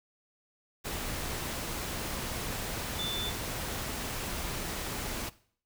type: tone in noise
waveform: sine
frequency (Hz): 3520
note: A7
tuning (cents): 0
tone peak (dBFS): -32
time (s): 2.98-3.31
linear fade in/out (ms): 20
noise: pink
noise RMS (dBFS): -36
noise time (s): 0.84-5.3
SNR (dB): +1
effects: noise-tail reverb RT60 0.5 s tail -18 dB re dry